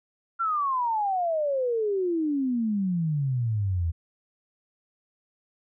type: exponential sweep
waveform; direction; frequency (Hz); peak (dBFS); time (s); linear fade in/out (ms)
sine; down; 1383 to 80; -23; 0.39-3.92; 20
effects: none